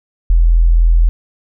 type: tone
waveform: sine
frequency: 41.79 Hz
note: E1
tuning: 24 cents sharp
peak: -6 dBFS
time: 0.3-1.09 s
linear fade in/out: 0 ms
effects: none